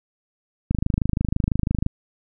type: click train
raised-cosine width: 5 ms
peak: -8 dBFS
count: 31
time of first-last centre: 0.71-1.864 s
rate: 26 Hz
effects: none